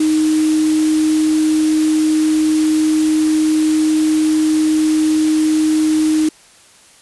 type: tone in noise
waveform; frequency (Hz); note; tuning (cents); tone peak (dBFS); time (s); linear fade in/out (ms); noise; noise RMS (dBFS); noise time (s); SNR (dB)
sine; 311.1; D#4; 0; -11; 0-6.29; 5; white; -27; 0-6.29; +13
effects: white hiss -46 dBFS RMS until 7.01 s + resampled to 24000 Hz